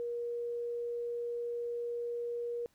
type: tone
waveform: sine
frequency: 475.2 Hz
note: A#4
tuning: 33 cents sharp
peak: -34 dBFS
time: 0-2.66 s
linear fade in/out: 0 ms
effects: pink hiss -71 dBFS RMS until 2.74 s